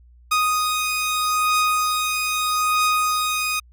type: beating tone pair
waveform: sawtooth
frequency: 1244.5 / 1245.29 Hz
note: D#6 / D#6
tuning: 0 / +1 cents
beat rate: 0.79 Hz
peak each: -16 / -22 dBFS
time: 0.31-3.6 s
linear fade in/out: 10 ms
effects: added 60 Hz sine -47 dBFS peak until 3.72 s